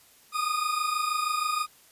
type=tone pair together; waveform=40% pulse; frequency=1218.2 / 1244.5 Hz; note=D#6 / D#6; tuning=-37 / 0 cents; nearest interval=unison; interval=37 cents; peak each=-28 dBFS; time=0.32-1.67 s; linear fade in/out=50 ms; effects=white hiss -57 dBFS RMS until 1.91 s + resampled to 32000 Hz